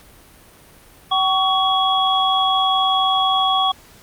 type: tone cluster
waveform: sine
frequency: 763 / 1124 / 3333 Hz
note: G5 / C#6 / G#7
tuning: -47 / +24 / +5 cents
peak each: -19 dBFS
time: 1.11-3.72 s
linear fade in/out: 10 ms
effects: pink hiss -47 dBFS RMS until 4.02 s + Opus 48 kbps